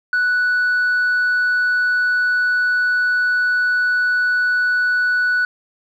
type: tone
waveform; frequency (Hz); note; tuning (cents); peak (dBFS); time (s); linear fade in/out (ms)
sine; 1480; F#6; 0; -12; 0.13-5.45; 2
effects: tanh soft clip ceiling -13 dBFS + 9-bit